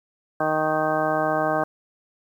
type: harmonic tone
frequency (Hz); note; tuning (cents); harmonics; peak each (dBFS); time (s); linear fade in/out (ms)
155.6; D#3; 0; 1 / 2 / 3 / 4 / 5 / 6 / 7 / 8 / 10; -34 / -29 / -31 / -24 / -26 / -35 / -30 / -31 / -30; 0.4-1.64; 5
effects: 9-bit